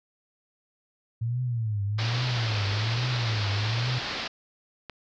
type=tone with vibrato; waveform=sine; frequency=112.4 Hz; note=A2; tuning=37 cents sharp; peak=-25 dBFS; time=1.21-3.99 s; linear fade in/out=10 ms; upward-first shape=triangle; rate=1.2 Hz; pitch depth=220 cents each way
type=low-pass noise; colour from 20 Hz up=white; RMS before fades=-33 dBFS; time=1.98-4.28 s; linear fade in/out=10 ms; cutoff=5000 Hz; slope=48 dB/octave
type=click; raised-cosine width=0.3 ms; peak=-22 dBFS; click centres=4.897 s
effects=none